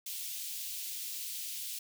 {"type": "high-pass noise", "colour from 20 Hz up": "white", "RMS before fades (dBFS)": -40, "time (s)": [0.06, 1.79], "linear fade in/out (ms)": 5, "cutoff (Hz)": 2700, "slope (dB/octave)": 24, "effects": []}